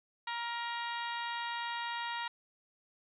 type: harmonic tone with a mistuned harmonic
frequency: 471.5 Hz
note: A#4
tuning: 20 cents sharp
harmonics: 2 / 3 / 4 / 5 / 6 / 7 / 8 / 9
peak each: -38 / -44 / -42 / -49 / -47 / -49 / -49 / -55 dBFS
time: 0.27-2.28 s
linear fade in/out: 5 ms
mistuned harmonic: 3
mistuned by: -20 cents
effects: none